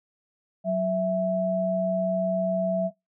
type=tone pair together; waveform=sine; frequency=185.6 / 659.3 Hz; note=F#3 / E5; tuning=+6 / 0 cents; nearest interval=octave + minor seventh; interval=2194 cents; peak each=-27 / -23 dBFS; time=0.64-2.91 s; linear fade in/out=50 ms; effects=noise-tail reverb RT60 0.2 s tail -24 dB re dry